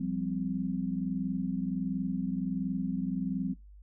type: chord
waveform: sine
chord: F suspended second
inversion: none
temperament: equal with one note detuned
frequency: 174.61 / 196 / 258.9 Hz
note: F3 / G3 / C4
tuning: 0 / 0 / -18 cents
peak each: -34 dBFS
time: 0-3.54 s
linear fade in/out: 10 ms
effects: noise-tail reverb RT60 0.2 s tail -21 dB re dry + added 50 Hz sine -49 dBFS peak until 3.82 s